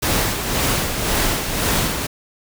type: noise with tremolo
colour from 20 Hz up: pink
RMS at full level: -18 dBFS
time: 0.02-2.07 s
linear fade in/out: 10 ms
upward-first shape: sine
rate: 1.9 Hz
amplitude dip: 50%
effects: none